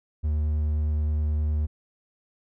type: tone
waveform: triangle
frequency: 75.8 Hz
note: D#2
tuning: 45 cents flat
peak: -20 dBFS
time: 0.23-1.67 s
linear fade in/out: 20 ms
effects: none